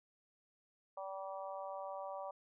harmonic tone, 192.9 Hz, G3, 28 cents flat, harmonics 3 / 4 / 5 / 6, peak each -45 / -47 / -49 / -51 dBFS, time 0.97-2.31 s, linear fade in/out 5 ms, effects none

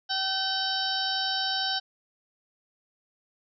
harmonic tone, 767 Hz, G5, 38 cents flat, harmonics 1 / 2 / 4 / 5 / 6 / 7, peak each -33 / -33 / -33 / -33 / -33 / -33 dBFS, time 0.09-1.8 s, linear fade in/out 20 ms, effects none

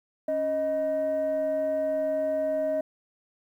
sine tone pair together, 277.2 / 624.5 Hz, C#4 / D#5, 0 / +6 cents, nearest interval octave + major second, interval 1406 cents, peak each -32 / -23 dBFS, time 0.28-2.81 s, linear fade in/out 5 ms, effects tanh soft clip ceiling -21 dBFS + 10-bit

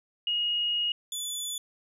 sine / 20% pulse tone pair in turn, 2877 / 3465 Hz, F#7 / A7, -49 / -27 cents, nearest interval minor third, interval 322 cents, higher second, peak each -25 / -26 dBFS, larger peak first, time 0.27-0.92 / 1.12-1.58 s, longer first, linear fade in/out 2 ms, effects none

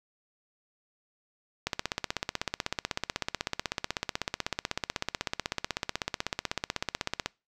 click train, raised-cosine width 0.2 ms, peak -11 dBFS, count 91, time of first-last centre 1.67-7.26 s, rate 16.1 Hz, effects noise-tail reverb RT60 0.3 s tail -25 dB re dry

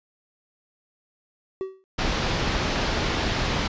triangle tone with exponential decay, 381.2 Hz, G4, 48 cents flat, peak -21 dBFS, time 1.61-1.84 s, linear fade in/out 0 ms, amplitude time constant 50 ms
pink low-pass noise, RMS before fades -25 dBFS, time 1.98-3.68 s, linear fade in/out 10 ms, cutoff 5300 Hz, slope 24 dB/octave
effects resampled to 16000 Hz

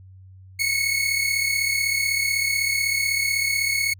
sawtooth tone pair together, 2181 / 2217 Hz, C#7 / C#7, -29 / 0 cents, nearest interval unison, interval 29 cents, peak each -20 dBFS, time 0.59-3.94 s, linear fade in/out 10 ms, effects added 94 Hz sine -43 dBFS peak until 3.99 s

